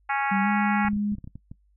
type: harmonic tone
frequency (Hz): 276.4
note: C#4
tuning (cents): -5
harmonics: 3 / 4 / 5 / 6 / 7 / 8 / 9 / 10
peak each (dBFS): -26 / -33 / -30 / -32 / -34 / -34 / -38 / -45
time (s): 0.09-0.89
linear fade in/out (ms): 10
type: tone with pitch glide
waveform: sine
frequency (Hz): 196.4 to 206.5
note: G3 to G#3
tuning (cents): +4 to -10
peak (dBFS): -23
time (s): 0.31-1.15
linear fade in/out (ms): 10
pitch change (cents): +86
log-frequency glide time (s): 0.42-0.48
type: clicks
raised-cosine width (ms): 5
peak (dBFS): -27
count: 11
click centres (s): 0.85 / 0.884 / 0.933 / 0.965 / 1.12 / 1.151 / 1.184 / 1.243 / 1.275 / 1.356 / 1.515
effects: noise-tail reverb RT60 0.1 s tail -19 dB re dry + added 50 Hz sine -60 dBFS peak until 1.76 s